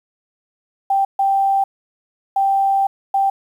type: tone bursts at uneven times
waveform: sine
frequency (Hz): 784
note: G5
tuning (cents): 0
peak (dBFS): -13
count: 4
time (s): 0.9-1.05 / 1.19-1.64 / 2.36-2.87 / 3.14-3.3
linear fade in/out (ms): 5
effects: 8-bit